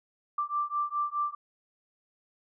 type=beating tone pair; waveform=sine; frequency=1174.7 / 1179.5 Hz; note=D6 / D6; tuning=0 / +7 cents; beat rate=4.8 Hz; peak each=-31 dBFS; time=0.38-1.35 s; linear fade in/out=5 ms; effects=none